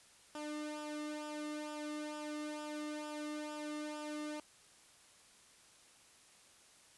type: tone with flanger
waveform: sawtooth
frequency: 300.6 Hz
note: D4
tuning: 40 cents sharp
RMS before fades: -43 dBFS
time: 0.35-4.4 s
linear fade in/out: 2 ms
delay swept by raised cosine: 0.47 to 1.28 ms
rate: 2.2 Hz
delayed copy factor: -0.7
effects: white hiss -63 dBFS RMS until 6.97 s + resampled to 24000 Hz